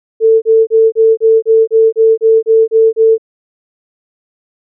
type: tone bursts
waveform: sine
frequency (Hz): 446.4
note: A4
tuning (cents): +25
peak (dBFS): -4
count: 12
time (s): 0.2-3.181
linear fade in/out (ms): 50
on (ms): 220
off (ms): 31
effects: none